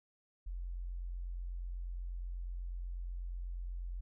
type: tone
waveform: sine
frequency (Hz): 44.11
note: F1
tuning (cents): +18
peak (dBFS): -38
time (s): 0.46-4.01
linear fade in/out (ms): 10
effects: none